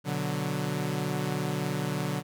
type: chord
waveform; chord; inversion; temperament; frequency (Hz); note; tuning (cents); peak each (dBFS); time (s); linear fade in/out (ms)
sawtooth; B minor; none; equal; 123.47 / 146.83 / 185; B2 / D3 / F#3; 0 / 0 / 0; -32 / -27 / -29; 0.04-2.23; 50
effects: none